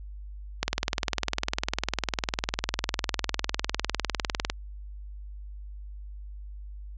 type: click train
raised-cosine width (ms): 0.2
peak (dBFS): -7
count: 78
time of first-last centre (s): 0.63-4.499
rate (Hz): 19.9
effects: added 50 Hz sine -38 dBFS peak until 6.97 s + resampled to 16000 Hz